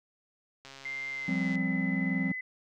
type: click train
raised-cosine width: 0.2 ms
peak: -30 dBFS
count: 124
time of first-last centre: 0.65-1.554 s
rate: 136 Hz
type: tone with pitch glide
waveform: sine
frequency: 2093 to 2019 Hz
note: C7 to B6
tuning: 0 to +38 cents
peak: -34 dBFS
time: 0.85-2.41 s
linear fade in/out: 5 ms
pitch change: -62 cents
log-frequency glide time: 1.1-1.5 s
type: chord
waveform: triangle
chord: F suspended second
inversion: none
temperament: equal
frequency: 174.61 / 196 / 261.6 Hz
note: F3 / G3 / C4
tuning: 0 / 0 / 0 cents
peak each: -30 dBFS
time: 1.28-2.32 s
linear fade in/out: 5 ms
effects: none